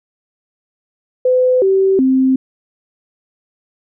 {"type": "tone with pitch steps", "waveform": "sine", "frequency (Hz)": [507, 385, 262.1], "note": ["B4", "G4", "C4"], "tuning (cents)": [45, -31, 3], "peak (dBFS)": -9, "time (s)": [1.25, 2.36], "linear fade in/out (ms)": 5, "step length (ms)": 370, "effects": []}